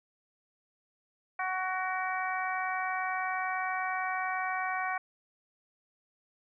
harmonic tone with a mistuned harmonic, 372.6 Hz, F#4, 12 cents sharp, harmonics 2 / 3 / 4 / 5 / 6, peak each -34 / -36 / -37 / -38 / -39 dBFS, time 1.39-4.98 s, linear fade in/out 5 ms, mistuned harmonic 6, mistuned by +42 cents, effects none

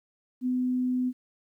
sine tone, 252.1 Hz, B3, 36 cents sharp, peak -24 dBFS, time 0.41-1.13 s, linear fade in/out 50 ms, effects 11-bit

